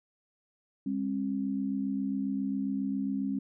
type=tone pair together; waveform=sine; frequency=201.4 / 268.8 Hz; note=G3 / C4; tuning=+47 / +47 cents; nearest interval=perfect fourth; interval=500 cents; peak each=-32 / -31 dBFS; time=0.86-3.39 s; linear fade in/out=5 ms; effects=none